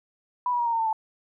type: tone with pitch steps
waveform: sine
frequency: 987.8 / 968.6 / 949.8 / 931.3 / 913.2 / 895.4 / 878 Hz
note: B5 / B5 / A#5 / A#5 / A#5 / A5 / A5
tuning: 0 / -34 / +32 / -2 / -36 / +30 / -4 cents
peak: -22 dBFS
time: 0.46-0.929 s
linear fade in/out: 2 ms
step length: 67 ms
effects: none